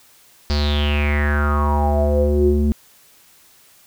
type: tone with low-pass filter sweep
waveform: square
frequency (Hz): 73.42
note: D2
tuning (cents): 0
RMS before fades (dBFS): -17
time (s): 0.5-2.72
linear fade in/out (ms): 0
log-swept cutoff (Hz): 4800 to 260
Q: 8
effects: white hiss -51 dBFS RMS until 3.86 s